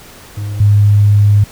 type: tone pair in turn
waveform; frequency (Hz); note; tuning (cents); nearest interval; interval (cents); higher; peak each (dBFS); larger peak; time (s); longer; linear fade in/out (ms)
triangle / sine; 102.9 / 102.9; G#2 / G#2; -16 / -16; unison; 0; neither; -16 / -5; second; 0.37-0.6 / 0.6-1.44; second; 5
effects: pink hiss -37 dBFS RMS until 1.51 s

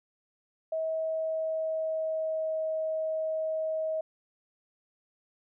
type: tone with pitch glide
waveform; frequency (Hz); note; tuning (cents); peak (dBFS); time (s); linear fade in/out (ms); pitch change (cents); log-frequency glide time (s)
sine; 641 to 634; E5 to D#5; -49 to +32; -28; 0.72-4.01; 5; -19; 0.91-2.63
effects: none

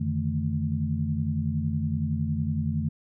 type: tone cluster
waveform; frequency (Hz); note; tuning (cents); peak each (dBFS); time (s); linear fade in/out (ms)
sine; 88.5 / 146.8 / 157.6 / 220; F2 / D3 / D#3 / A3; +23 / 0 / +23 / 0; -30; 0-2.89; 10
effects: none

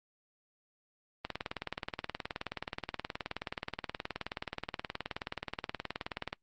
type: click train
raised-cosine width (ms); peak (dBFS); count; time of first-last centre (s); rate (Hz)
0.3; -19; 97; 1.25-6.329; 18.9
effects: noise-tail reverb RT60 0.1 s tail -24 dB re dry + Opus 32 kbps

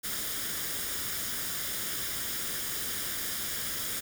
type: noise with comb filter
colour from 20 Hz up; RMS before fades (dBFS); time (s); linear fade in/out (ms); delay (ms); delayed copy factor
white; -34; 0.03-4.01; 20; 0.58; +0.55
effects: none

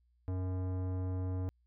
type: tone with tanh clipping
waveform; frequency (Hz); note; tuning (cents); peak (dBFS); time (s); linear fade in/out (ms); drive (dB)
sine; 92.5; F#2; 0; -35; 0.28-1.49; 0; 17
effects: added 60 Hz sine -68 dBFS peak until 1.66 s

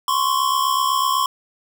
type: tone pair together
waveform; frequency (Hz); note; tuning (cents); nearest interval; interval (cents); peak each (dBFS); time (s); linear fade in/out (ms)
square; 1040.7 / 1108.7; C6 / C#6; -10 / 0; minor second; 110; -20 / -21; 0.08-1.26; 2
effects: none

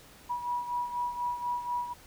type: beating tone pair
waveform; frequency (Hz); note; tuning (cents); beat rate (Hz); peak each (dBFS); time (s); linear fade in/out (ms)
sine; 970 / 974.1; B5 / B5; -31 / -24; 4.1; -31 / -37; 0.29-1.94; 20
effects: pink hiss -54 dBFS RMS until 2.06 s

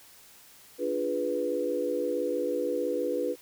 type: chord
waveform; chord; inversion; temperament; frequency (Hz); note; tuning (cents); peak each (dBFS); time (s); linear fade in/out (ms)
sine; D diminished seventh; none; equal; 293.7 / 349.2 / 415.3 / 493.9; D4 / F4 / Ab4 / Cb5; 0 / 0 / 0 / 0; -34 / -34 / -34 / -29; 0.78-3.36; 50
effects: white hiss -54 dBFS RMS until 3.41 s

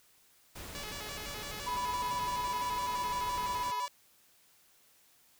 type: noise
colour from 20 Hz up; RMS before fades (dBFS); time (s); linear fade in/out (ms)
pink; -45; 0.55-3.71; 10
type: tone with vibrato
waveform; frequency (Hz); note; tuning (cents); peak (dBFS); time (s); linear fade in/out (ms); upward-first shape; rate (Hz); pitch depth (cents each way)
5% pulse; 493.9; B4; 0; -30; 0.75-3.88; 0; square; 5.9; 260
type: tone with tremolo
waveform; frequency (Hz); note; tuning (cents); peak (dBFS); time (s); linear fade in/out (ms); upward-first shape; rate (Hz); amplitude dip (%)
sine; 987.8; B5; 0; -30; 1.66-3.87; 20; triangle; 18; 40
effects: white hiss -65 dBFS RMS until 5.39 s

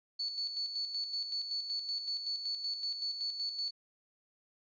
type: tone with tremolo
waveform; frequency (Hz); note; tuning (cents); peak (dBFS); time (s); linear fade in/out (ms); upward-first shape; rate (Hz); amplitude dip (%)
sine; 4448; C#8; +5; -32; 0.19-3.71; 10; square; 5.3; 50
effects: resampled to 11025 Hz

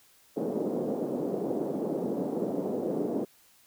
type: band-pass noise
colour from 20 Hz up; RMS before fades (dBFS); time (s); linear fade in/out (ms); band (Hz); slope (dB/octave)
white; -31; 0.36-3.25; 10; 190 to 500; 24
effects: white hiss -61 dBFS RMS until 3.66 s

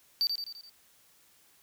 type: tone with echo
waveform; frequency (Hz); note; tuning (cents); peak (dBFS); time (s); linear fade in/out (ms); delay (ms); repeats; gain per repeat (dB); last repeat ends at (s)
triangle; 4624; D8; -28; -23; 0.21-0.27; 0; 85; 5; -5; 0.695
effects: white hiss -63 dBFS RMS until 1.62 s

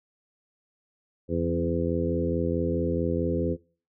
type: harmonic tone with a mistuned harmonic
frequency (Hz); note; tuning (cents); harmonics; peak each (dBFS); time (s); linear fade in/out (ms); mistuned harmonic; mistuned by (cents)
84.6; E2; +45; 1 / 2 / 3 / 4 / 5 / 6; -31 / -31 / -31 / -31 / -31 / -31; 1.28-3.57; 50; 2; -17
effects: noise-tail reverb RT60 0.4 s tail -21 dB re dry

